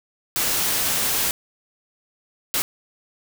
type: noise bursts at uneven times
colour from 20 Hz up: white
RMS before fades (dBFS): -22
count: 2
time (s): 0.36-1.31 / 2.54-2.62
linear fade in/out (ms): 0
effects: none